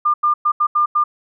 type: tone bursts at uneven times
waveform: sine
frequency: 1200 Hz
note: D6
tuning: 37 cents sharp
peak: -12 dBFS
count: 6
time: 0.05-0.14 / 0.23-0.34 / 0.45-0.52 / 0.6-0.67 / 0.75-0.86 / 0.95-1.04 s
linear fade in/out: 10 ms
effects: none

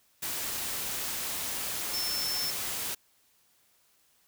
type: tone in noise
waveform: sine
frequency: 5330 Hz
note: E8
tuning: 18 cents sharp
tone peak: -31 dBFS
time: 1.93-2.51 s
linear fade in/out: 10 ms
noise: white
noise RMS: -34 dBFS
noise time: 0.22-2.95 s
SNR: 0 dB
effects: white hiss -67 dBFS RMS until 4.27 s

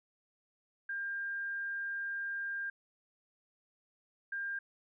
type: tone bursts at uneven times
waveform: sine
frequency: 1600 Hz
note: G6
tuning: 35 cents sharp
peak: -35 dBFS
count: 2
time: 0.89-2.7 / 4.32-4.59 s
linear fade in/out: 5 ms
effects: none

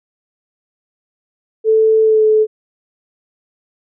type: tone with pitch glide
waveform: sine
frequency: 440 to 432.4 Hz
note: A4 to A4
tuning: 0 to -30 cents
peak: -8 dBFS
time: 1.64-2.47 s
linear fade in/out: 50 ms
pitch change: -30 cents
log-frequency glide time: 2.03-2.24 s
effects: none

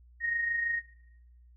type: tone with amplitude modulation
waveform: sine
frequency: 1864.7 Hz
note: A#6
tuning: in tune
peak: -26 dBFS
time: 0.2-0.82 s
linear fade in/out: 50 ms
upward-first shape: sine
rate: 26.2 Hz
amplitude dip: 45%
effects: noise-tail reverb RT60 0.9 s tail -19 dB re dry + added 60 Hz sine -54 dBFS peak until 1.56 s

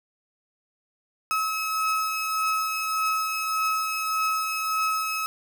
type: beating tone pair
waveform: 35% pulse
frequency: 1285 / 1286.7 Hz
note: E6 / E6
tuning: -45 / -42 cents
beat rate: 1.7 Hz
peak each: -31 / -23 dBFS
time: 1.31-5.26 s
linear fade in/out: 0 ms
effects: none

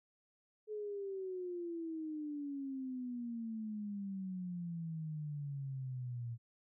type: exponential sweep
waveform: sine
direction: down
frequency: 430.9 to 115.6 Hz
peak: -39 dBFS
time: 0.67-6.38 s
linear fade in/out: 50 ms
effects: none

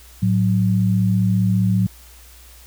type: tone pair together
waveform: sine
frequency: 110 / 185 Hz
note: A2 / F#3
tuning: 0 / 0 cents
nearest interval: major sixth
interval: 900 cents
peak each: -17 dBFS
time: 0.22-1.87 s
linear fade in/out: 10 ms
effects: added 60 Hz sine -44 dBFS peak until 2.66 s + white hiss -47 dBFS RMS until 2.66 s

